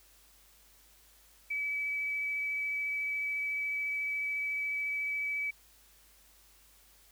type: tone with vibrato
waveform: sine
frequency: 2292 Hz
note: D7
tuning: 43 cents flat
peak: -31 dBFS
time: 1.5-5.51 s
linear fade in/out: 10 ms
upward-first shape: triangle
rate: 14 Hz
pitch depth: 10 cents each way
effects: added 50 Hz sine -66 dBFS peak until 7.11 s + white hiss -62 dBFS RMS until 7.11 s